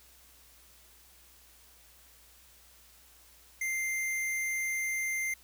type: tone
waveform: square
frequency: 2093 Hz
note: C7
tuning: in tune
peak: -31 dBFS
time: 3.61-5.34 s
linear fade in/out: 5 ms
effects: added 60 Hz sine -64 dBFS peak until 5.43 s + white hiss -59 dBFS RMS until 5.43 s